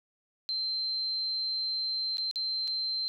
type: tone with dropouts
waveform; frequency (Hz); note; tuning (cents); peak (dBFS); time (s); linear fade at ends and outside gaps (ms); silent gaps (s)
sine; 4119; C8; -28; -29; 0.49-3.08; 0; 2.171-2.182 / 2.312-2.358 / 2.674-2.678
effects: none